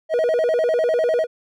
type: tone with vibrato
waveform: triangle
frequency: 554.4 Hz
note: C#5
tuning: in tune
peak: -14 dBFS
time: 0.09-1.27 s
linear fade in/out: 50 ms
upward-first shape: square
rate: 10 Hz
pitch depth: 240 cents each way
effects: none